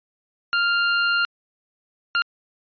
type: tone bursts at uneven times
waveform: sawtooth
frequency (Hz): 1396.9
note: F6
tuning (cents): 0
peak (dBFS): -14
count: 2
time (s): 0.53-1.25 / 2.15-2.22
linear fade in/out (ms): 0
effects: resampled to 11025 Hz